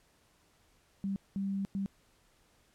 sine tone bursts at uneven times, 196.1 Hz, G3, 1 cent sharp, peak -31 dBFS, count 3, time 1.04-1.16 / 1.36-1.65 / 1.75-1.86 s, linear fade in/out 0 ms, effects pink hiss -68 dBFS RMS until 2.74 s + low-pass 12000 Hz 12 dB/octave

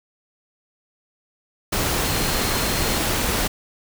sine tone in noise, 4218 Hz, C8, 13 cents sharp, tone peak -33 dBFS, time 2.05-2.98 s, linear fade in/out 10 ms, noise pink, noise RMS -22 dBFS, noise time 1.72-3.48 s, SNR -14 dB, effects none

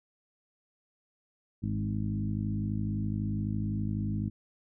harmonic tone with a mistuned harmonic, 51.91 Hz, G#1, in tune, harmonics 1 / 2 / 3 / 4 / 5 / 6, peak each -40 / -32 / -38 / -34 / -40 / -42 dBFS, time 1.62-4.3 s, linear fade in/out 20 ms, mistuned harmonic 3, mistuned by +29 cents, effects none

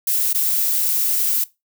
violet noise with dropouts, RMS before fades -19 dBFS, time 0.07-1.44 s, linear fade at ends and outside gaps 5 ms, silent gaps 0.331-0.345 s, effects noise-tail reverb RT60 0.2 s tail -18 dB re dry

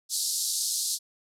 pink band-pass noise, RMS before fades -29 dBFS, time 0.09-0.99 s, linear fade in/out 50 ms, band 4100 to 12000 Hz, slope 48 dB/octave, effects none

